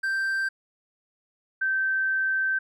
triangle / sine tone pair in turn, 1568 / 1551.8 Hz, G6 / G6, 0 / -18 cents, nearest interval unison, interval 18 cents, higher first, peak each -22 dBFS, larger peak neither, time 0.03-0.49 / 1.61-2.59 s, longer second, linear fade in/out 10 ms, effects none

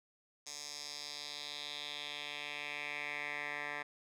10% pulse tone with band-pass filter sweep, 146.4 Hz, D3, 5 cents flat, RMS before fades -43 dBFS, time 0.46-3.83 s, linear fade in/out 10 ms, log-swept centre 6100 to 1700 Hz, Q 3, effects none

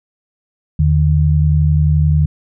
sine tone pair together, 80.31 / 151.6 Hz, E2 / D#3, -45 / -45 cents, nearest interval major seventh, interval 1100 cents, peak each -12 dBFS, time 0.79-2.26 s, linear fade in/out 5 ms, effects none

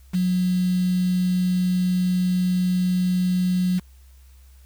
sine tone with quantisation, 182 Hz, F#3, 28 cents flat, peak -18 dBFS, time 0.13-3.8 s, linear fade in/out 20 ms, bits 6, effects added 65 Hz sine -46 dBFS peak until 4.65 s + white hiss -60 dBFS RMS until 4.65 s

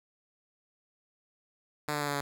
5% pulse tone with pitch steps, 149.1 / 147.3 / 145.53 / 143.77 / 142.04 Hz, D3 / D3 / D3 / D3 / C#3, +27 / +6 / -15 / -36 / +43 cents, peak -19 dBFS, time 1.88-2.21 s, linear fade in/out 5 ms, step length 66 ms, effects none

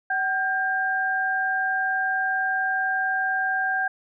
sine tone pair together, 758 / 1597.8 Hz, F#5 / G6, +42 / +33 cents, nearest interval octave + minor second, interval 1291 cents, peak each -26 / -23 dBFS, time 0.1-3.88 s, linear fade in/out 5 ms, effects none

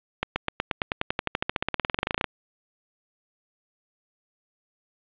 accelerating click train, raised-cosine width 0.3 ms, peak -7 dBFS, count 30, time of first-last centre 0.23-2.243 s, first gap 130 ms, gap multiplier 0.95, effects resampled to 8000 Hz + 7-bit

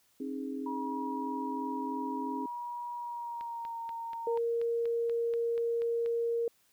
sine chord, Ab major, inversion first, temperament equal with one note detuned, 268.1 / 311.1 / 415.3 Hz, C4 / Eb4 / Ab4, +42 / 0 / 0 cents, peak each -36 / -41 / -42 dBFS, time 0.2-2.46 s, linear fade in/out 5 ms
sine tone with pitch glide, 960 to 922 Hz, B5 to A#5, -49 to -19 cents, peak -36 dBFS, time 0.66-4.38 s, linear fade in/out 5 ms, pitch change -70 cents, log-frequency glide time 2.95-3.79 s
click train, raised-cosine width 0.3 ms, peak -33 dBFS, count 12, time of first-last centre 3.41-6.061 s, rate 4.15 Hz
sine tone, 466.2 Hz, A#4, in tune, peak -28 dBFS, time 4.27-6.48 s, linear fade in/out 2 ms
effects white hiss -69 dBFS RMS until 6.72 s

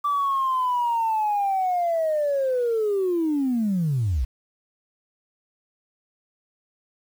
sine linear sweep, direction down, 1169 to 54.6 Hz, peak -19 dBFS, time 0.04-4.25 s, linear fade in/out 10 ms, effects tanh soft clip ceiling -16 dBFS + 8-bit

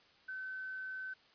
sine tone with quantisation, 1526 Hz, G6, 47 cents flat, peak -40 dBFS, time 0.28-1.14 s, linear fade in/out 10 ms, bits 11, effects white hiss -65 dBFS RMS until 1.34 s + resampled to 11025 Hz

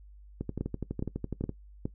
two click trains, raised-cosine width 3 ms, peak -18 / -20 dBFS, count 4 / 14, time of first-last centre 0.61-1.855 / 0.41-1.493 s, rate 2.41 / 12 Hz, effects noise-tail reverb RT60 0.1 s tail -19 dB re dry + added 50 Hz sine -49 dBFS peak until 1.94 s

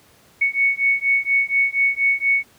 sine beating tone pair, 2217 / 2221.2 Hz, C#7 / C#7, 0 / +3 cents, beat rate 4.2 Hz, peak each -19 dBFS, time 0.41-2.44 s, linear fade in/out 10 ms, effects pink hiss -53 dBFS RMS until 2.58 s + high-pass 80 Hz 12 dB/octave

